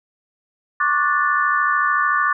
sine chord, D major seventh, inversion third, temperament just, 1101.2 / 1174.7 / 1468.3 / 1762 Hz, C#6 / D6 / F#6 / A6, -12 / 0 / -14 / +2 cents, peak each -23 / -19 / -22 / -21 dBFS, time 0.8-2.33 s, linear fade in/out 5 ms, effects none

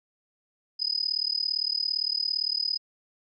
sine tone with amplitude modulation, 5000 Hz, D#8, 8 cents sharp, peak -21 dBFS, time 0.79-2.78 s, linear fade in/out 20 ms, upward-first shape sine, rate 37.6 Hz, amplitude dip 100%, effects none

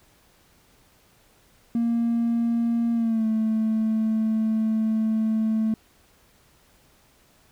triangle tone with pitch glide, 233.1 to 220 Hz, A#3 to A3, 0 to 0 cents, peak -17 dBFS, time 1.75-5.74 s, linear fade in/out 2 ms, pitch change -100 cents, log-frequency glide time 2.93-3.26 s, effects tanh soft clip ceiling -16 dBFS + pink hiss -59 dBFS RMS until 7.51 s

